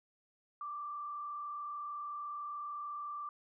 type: tone with frequency modulation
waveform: sine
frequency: 1174.7 Hz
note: D6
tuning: in tune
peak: -39 dBFS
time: 0.61-3.29 s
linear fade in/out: 2 ms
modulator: 33.7 Hz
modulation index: 0.62
effects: none